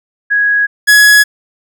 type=tone pair in turn; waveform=sine / 45% pulse; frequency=1661.2 / 1681.5 Hz; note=G#6 / G#6; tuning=0 / +21 cents; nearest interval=unison; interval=21 cents; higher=second; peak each=-8 / -3 dBFS; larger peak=second; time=0.3-0.67 / 0.87-1.24 s; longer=neither; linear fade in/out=20 ms; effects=none